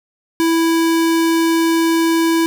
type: tone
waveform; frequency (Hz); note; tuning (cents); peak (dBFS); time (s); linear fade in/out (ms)
square; 329.6; E4; 0; -13; 0.4-2.46; 0
effects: none